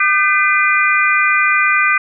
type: harmonic tone with a mistuned harmonic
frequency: 402.8 Hz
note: G4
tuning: 47 cents sharp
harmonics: 3 / 4 / 5 / 6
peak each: -16 / -16 / -16 / -16 dBFS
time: 0-1.98 s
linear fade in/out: 5 ms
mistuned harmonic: 4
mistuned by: -82 cents
effects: none